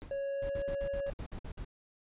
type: noise with exponential decay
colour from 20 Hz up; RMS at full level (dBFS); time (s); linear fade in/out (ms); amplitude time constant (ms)
brown; -40; 0.02-0.31; 0; 63
type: tone with pitch glide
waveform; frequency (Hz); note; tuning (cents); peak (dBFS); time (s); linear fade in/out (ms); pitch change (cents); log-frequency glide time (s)
triangle; 554.4 to 557.9; C#5 to C#5; 0 to +11; -31; 0.11-1.1; 2; +11; 0.34-0.61
type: noise bursts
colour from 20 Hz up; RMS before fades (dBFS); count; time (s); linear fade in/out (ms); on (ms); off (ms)
brown; -41; 10; 0.42-1.648; 5; 76; 52
effects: resampled to 8000 Hz